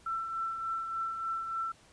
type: tone with tremolo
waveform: sine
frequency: 1339 Hz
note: E6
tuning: 27 cents sharp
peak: -30 dBFS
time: 0.06-1.72 s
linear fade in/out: 5 ms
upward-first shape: triangle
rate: 3.4 Hz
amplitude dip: 50%
effects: pink hiss -60 dBFS RMS until 1.92 s + resampled to 22050 Hz